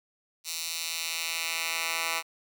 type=tone with high-pass filter sweep; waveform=10% pulse; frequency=164.81 Hz; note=E3; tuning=in tune; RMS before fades=-32 dBFS; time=0.44-2.23 s; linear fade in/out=50 ms; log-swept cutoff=4700 to 1500 Hz; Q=1.1; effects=none